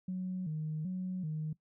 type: tone with vibrato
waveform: sine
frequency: 169.1 Hz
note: E3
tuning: 44 cents sharp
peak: -33 dBFS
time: 0.08-1.53 s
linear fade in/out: 5 ms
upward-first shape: square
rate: 1.3 Hz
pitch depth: 150 cents each way
effects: noise-tail reverb RT60 0.1 s tail -19 dB re dry + tanh soft clip ceiling -29 dBFS